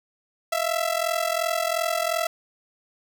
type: ring-modulated tone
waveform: sawtooth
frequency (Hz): 664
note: E5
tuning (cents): +12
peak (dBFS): -16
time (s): 0.52-2.27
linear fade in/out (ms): 2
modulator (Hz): 21.4
effects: none